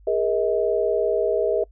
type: tone cluster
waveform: sine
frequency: 410.9 / 471.3 / 637 Hz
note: G#4 / A#4 / D#5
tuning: -18 / +19 / +41 cents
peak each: -23 dBFS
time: 0.07-1.64 s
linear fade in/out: 5 ms
effects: noise-tail reverb RT60 0.1 s tail -26 dB re dry + added 50 Hz sine -47 dBFS peak until 1.71 s